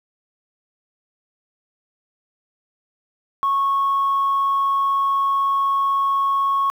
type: tone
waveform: sine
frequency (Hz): 1101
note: C#6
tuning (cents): -12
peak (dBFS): -15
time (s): 3.43-6.7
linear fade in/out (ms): 0
effects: tanh soft clip ceiling -13 dBFS + 8-bit